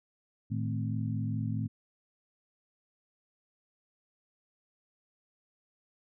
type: tone cluster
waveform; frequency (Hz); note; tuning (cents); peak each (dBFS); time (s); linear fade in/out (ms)
sine; 111 / 155.9 / 216.3 / 259.2; A2 / D#3 / A3 / C4; +16 / +4 / -29 / -16; -32 / -37 / -37 / -39; 0.5-1.68; 20
effects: none